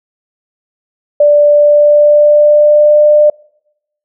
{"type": "tone with pitch glide", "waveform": "sine", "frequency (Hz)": [587.3, 597.9], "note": ["D5", "D5"], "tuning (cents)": [0, 31], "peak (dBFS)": -3, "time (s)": [1.2, 3.3], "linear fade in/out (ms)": 5, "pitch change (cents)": 31, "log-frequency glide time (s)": [1.46, 3.01], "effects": ["noise-tail reverb RT60 0.8 s tail -26 dB re dry"]}